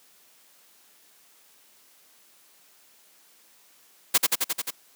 white noise with echo, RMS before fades -18 dBFS, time 4.14-4.18 s, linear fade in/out 10 ms, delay 88 ms, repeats 6, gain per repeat -2 dB, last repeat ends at 4.708 s, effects white hiss -58 dBFS RMS until 4.95 s + high-pass 200 Hz 12 dB/octave

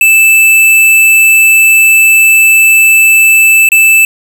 square tone with dropouts, 2637 Hz, E7, in tune, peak -3 dBFS, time 0.01-4.05 s, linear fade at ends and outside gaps 2 ms, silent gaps 3.689-3.718 s, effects none

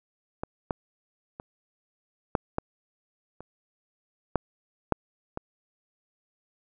clicks, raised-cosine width 1 ms, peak -17 / -13 / -24 / -8 / -12 / -27 / -8 / -7 / -18 dBFS, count 9, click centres 0.435 / 0.708 / 1.399 / 2.352 / 2.584 / 3.406 / 4.357 / 4.923 / 5.374 s, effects none

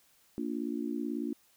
sine chord, Bb major, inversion none, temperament just, 233.1 / 291.4 / 349.6 Hz, Bb3 / D4 / F4, 0 / -13 / +2 cents, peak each -36 / -35 / -39 dBFS, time 0.38-1.33 s, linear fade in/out 0 ms, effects white hiss -66 dBFS RMS until 1.56 s

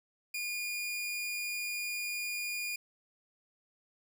sawtooth tone, 2431 Hz, D#7, 41 cents flat, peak -31 dBFS, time 0.34-2.76 s, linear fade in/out 5 ms, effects none

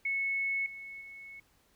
sine tone with level steps, 2200 Hz, C#7, 14 cents flat, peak -29 / -42 / -45 dBFS, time 0.05-1.4 s, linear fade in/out 5 ms, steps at 0.66 / 1.01 s, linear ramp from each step 2 ms, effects pink hiss -68 dBFS RMS until 1.75 s

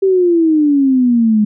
sine exponential sweep, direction down, 392 to 207.7 Hz, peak -8 dBFS, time 0.02-1.45 s, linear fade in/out 10 ms, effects none

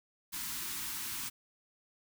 white band-stop noise, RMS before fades -39 dBFS, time 0.32-1.3 s, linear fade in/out 20 ms, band 370 to 850 Hz, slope 96 dB/octave, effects none

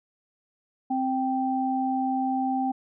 sine tone pair together, 261.6 / 782.6 Hz, C4 / G5, 0 / -3 cents, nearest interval octave + perfect fifth, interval 1897 cents, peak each -26 dBFS, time 0.9-2.72 s, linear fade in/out 10 ms, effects none

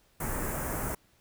pink band-stop noise, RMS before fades -33 dBFS, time 0.2-0.95 s, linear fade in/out 5 ms, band 1900 to 7600 Hz, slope 24 dB/octave, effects pink hiss -66 dBFS RMS until 1.2 s

